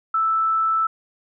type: tone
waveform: sine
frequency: 1318.5 Hz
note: E6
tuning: in tune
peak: -17 dBFS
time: 0.14-0.87 s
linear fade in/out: 5 ms
effects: none